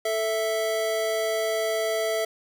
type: tone pair together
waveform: square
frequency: 440 / 659.3 Hz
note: A4 / E5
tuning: 0 / 0 cents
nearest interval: perfect fifth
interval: 700 cents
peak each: -29 / -26 dBFS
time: 0.05-2.25 s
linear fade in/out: 5 ms
effects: 10-bit